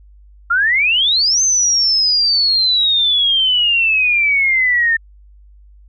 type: exponential two-way sweep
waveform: sine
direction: up then down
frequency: 1354 to 6300 to 1800 Hz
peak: -11 dBFS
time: 0.5-4.97 s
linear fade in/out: 10 ms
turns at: 1.42 s
effects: added 50 Hz sine -41 dBFS peak until 5.88 s